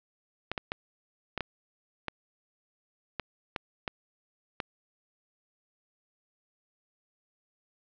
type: clicks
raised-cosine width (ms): 0.3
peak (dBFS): -15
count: 10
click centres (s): 0.516 / 0.578 / 0.719 / 1.377 / 1.407 / 2.083 / 3.197 / 3.562 / 3.878 / 4.602
effects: low-pass 4000 Hz 12 dB/octave